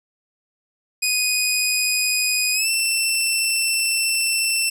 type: tone with pitch glide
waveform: 15% pulse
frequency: 2489 to 2683 Hz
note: D#7 to E7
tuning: 0 to +30 cents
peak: -11 dBFS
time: 1.02-4.7 s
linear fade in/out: 10 ms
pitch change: +130 cents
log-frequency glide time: 2.53-2.69 s
effects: none